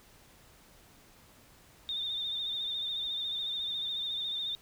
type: tone with vibrato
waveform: sine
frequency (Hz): 3625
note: A#7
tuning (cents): -49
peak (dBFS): -32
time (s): 1.89-4.55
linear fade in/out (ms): 0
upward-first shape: triangle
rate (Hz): 14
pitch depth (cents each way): 59
effects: pink hiss -59 dBFS RMS until 4.61 s